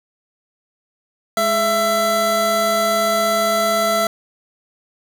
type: tone pair together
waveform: 25% pulse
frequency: 210.2 / 668 Hz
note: G#3 / E5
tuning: +21 / +23 cents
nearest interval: octave + minor sixth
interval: 2002 cents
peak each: -22 / -12 dBFS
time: 1.37-4.07 s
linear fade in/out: 2 ms
effects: none